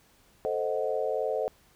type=chord; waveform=sine; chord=A diminished seventh; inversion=none; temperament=equal; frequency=440 / 523.3 / 622.3 / 740 Hz; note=A4 / C5 / Eb5 / Gb5; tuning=0 / 0 / 0 / 0 cents; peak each=-31 / -31 / -32 / -36 dBFS; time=0.45-1.48 s; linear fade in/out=0 ms; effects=pink hiss -62 dBFS RMS until 1.75 s